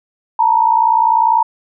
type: tone pair together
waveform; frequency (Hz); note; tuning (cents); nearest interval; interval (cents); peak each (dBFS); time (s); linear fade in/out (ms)
sine; 891 / 951.1; A5 / A#5; +22 / +35; minor second; 113; -12; 0.39-1.43; 5
effects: none